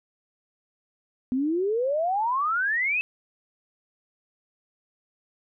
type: exponential sweep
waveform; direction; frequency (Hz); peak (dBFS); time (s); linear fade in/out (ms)
sine; up; 246.9 to 2637; -22; 1.32-3.01; 0
effects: none